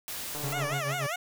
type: noise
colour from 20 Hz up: white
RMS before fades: -37 dBFS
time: 0.08-0.53 s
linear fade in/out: 0 ms
type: click train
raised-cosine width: 1 ms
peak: -28 dBFS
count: 58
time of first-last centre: 0.35-0.735 s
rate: 148 Hz
type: tone with tremolo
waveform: 45% pulse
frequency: 138.59 Hz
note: C#3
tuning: in tune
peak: -30 dBFS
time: 0.43-1.07 s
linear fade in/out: 10 ms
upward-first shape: sine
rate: 6.9 Hz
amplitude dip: 70%
type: tone with vibrato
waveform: 15% pulse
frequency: 645 Hz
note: E5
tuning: 38 cents flat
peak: -24 dBFS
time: 0.52-1.16 s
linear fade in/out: 5 ms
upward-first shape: sine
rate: 5.1 Hz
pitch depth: 210 cents each way
effects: none